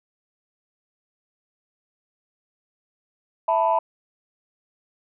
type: chord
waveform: sine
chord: E suspended fourth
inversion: none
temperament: equal with one note detuned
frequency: 659.3 / 888.7 / 987.8 Hz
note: E5 / A5 / B5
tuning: 0 / +17 / 0 cents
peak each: -21 dBFS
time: 3.48-3.79 s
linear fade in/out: 5 ms
effects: tanh soft clip ceiling -10 dBFS